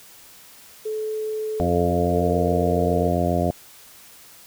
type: tone with pitch glide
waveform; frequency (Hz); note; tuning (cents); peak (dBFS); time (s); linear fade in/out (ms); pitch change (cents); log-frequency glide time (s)
sine; 432.9 to 458.1; A4 to A#4; -28 to -30; -24; 0.85-3.1; 10; +98; 1.96-2.36
type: harmonic tone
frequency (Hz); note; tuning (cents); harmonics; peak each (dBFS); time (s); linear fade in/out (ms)
87.31; F2; 0; 1 / 2 / 3 / 4 / 5 / 6 / 7 / 8; -25 / -25 / -27 / -29 / -31 / -30 / -26 / -26; 1.6-3.51; 0
effects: white hiss -47 dBFS RMS until 4.46 s